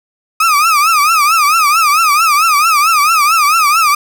35% pulse tone with vibrato, 1244.5 Hz, D#6, in tune, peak -6 dBFS, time 0.4-3.95 s, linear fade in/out 5 ms, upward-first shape triangle, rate 4.5 Hz, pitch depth 170 cents each way, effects none

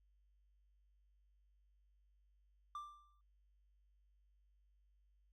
triangle tone with exponential decay, 1181 Hz, D6, 9 cents sharp, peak -40 dBFS, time 2.75-3.21 s, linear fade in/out 2 ms, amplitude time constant 100 ms, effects added 50 Hz sine -70 dBFS peak until 5.32 s

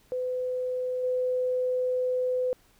sine tone with level steps, 505 Hz, B4, 39 cents sharp, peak -27 / -24 dBFS, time 0.12-2.53 s, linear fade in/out 0 ms, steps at 1.03 s, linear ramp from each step 10 ms, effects pink hiss -62 dBFS RMS until 2.79 s

